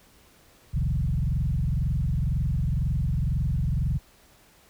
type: tone with frequency modulation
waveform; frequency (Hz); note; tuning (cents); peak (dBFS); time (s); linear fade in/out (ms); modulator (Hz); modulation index
sine; 98; G2; 0; -22; 0.73-3.99; 20; 22; 2.8
effects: pink hiss -57 dBFS RMS until 4.69 s